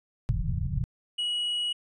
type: low-pass noise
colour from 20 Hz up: white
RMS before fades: -28 dBFS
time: 0.29-0.84 s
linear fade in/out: 0 ms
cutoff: 170 Hz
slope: 96 dB/octave
type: tone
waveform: triangle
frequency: 2914 Hz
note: F#7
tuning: 27 cents flat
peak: -25 dBFS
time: 1.18-1.73 s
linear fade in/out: 10 ms
effects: resampled to 22050 Hz